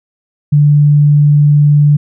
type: tone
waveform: sine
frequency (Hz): 146.83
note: D3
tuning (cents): 0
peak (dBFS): -4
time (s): 0.52-1.97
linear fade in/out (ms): 10
effects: none